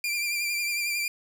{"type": "tone with vibrato", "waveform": "sawtooth", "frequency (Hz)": 2374, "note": "D7", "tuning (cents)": 18, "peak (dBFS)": -23, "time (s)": [0.04, 1.08], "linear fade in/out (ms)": 2, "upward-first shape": "triangle", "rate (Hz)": 11, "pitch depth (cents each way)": 43, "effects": []}